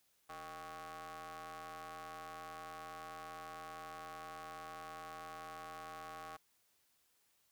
sawtooth ring-modulated tone, 164.81 Hz, E3, in tune, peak -40 dBFS, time 0.29-6.37 s, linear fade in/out 10 ms, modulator 951 Hz, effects white hiss -75 dBFS RMS until 7.51 s

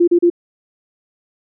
sine tone bursts, 346.6 Hz, F4, 13 cents flat, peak -8 dBFS, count 3, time 0-0.301 s, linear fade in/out 10 ms, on 77 ms, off 35 ms, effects none

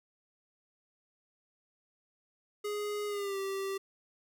square tone with pitch glide, 415.3 to 389.7 Hz, G#4 to G4, 0 to -10 cents, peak -34 dBFS, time 2.64-3.78 s, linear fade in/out 10 ms, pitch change -110 cents, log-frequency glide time 3.07-3.38 s, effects none

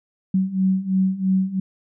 sine beating tone pair, 187.4 / 190.4 Hz, F#3 / F#3, +22 / +50 cents, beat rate 3 Hz, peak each -22 / -19 dBFS, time 0.34-1.6 s, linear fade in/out 5 ms, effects none

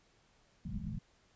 white low-pass noise, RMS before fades -40 dBFS, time 0.65-0.99 s, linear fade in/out 5 ms, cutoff 220 Hz, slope 96 dB/octave, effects pink hiss -69 dBFS RMS until 1.35 s + resampled to 16000 Hz

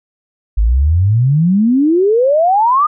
sine exponential sweep, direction up, 49.69 to 1244.5 Hz, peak -8 dBFS, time 0.57-2.87 s, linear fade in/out 10 ms, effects none

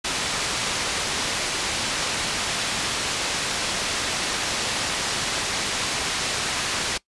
white low-pass noise, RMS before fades -26 dBFS, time 0.04-6.98 s, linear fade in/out 10 ms, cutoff 5600 Hz, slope 12 dB/octave, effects noise-tail reverb RT60 0.1 s tail -21 dB re dry + resampled to 24000 Hz

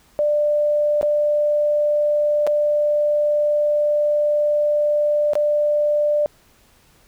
sine tone with dropouts, 593 Hz, D5, 17 cents sharp, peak -15 dBFS, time 0.19-6.26 s, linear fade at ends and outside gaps 0 ms, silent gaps 1.012-1.029 / 2.467-2.473 / 5.334-5.354 s, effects pink hiss -55 dBFS RMS until 7.07 s

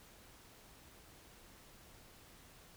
silence, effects pink hiss -60 dBFS RMS until 2.76 s

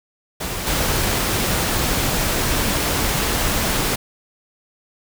pink noise with level steps, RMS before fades -26 / -20 dBFS, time 0.4-3.96 s, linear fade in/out 10 ms, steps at 0.66 s, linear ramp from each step 10 ms, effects none

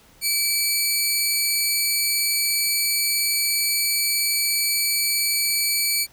15% pulse tone pair together, 2311 / 4363 Hz, D7 / C#8, -28 / -28 cents, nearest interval major seventh, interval 1100 cents, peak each -16 dBFS, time 0.21-6.07 s, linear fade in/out 50 ms, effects pink hiss -53 dBFS RMS until 6.12 s

